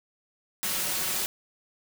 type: noise with comb filter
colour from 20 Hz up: white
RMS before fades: -29 dBFS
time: 0.63-1.26 s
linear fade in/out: 0 ms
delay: 5.4 ms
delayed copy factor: +0.7
effects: none